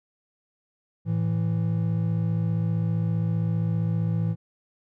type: tone pair together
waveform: triangle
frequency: 110.4 / 165.62 Hz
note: A2 / E3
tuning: +6 / +8 cents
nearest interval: perfect fifth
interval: 702 cents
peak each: -23 dBFS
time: 1.05-4.36 s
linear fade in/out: 50 ms
effects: none